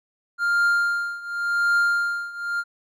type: tone with tremolo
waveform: triangle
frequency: 1400 Hz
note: F6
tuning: 4 cents sharp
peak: -14 dBFS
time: 0.38-2.64 s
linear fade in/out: 50 ms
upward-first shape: triangle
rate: 0.9 Hz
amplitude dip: 90%
effects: none